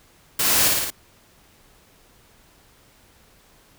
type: noise with echo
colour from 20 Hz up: white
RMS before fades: -21 dBFS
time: 0.39-0.68 s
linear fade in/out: 5 ms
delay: 56 ms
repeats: 4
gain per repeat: -2 dB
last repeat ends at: 0.904 s
effects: pink hiss -55 dBFS RMS until 3.78 s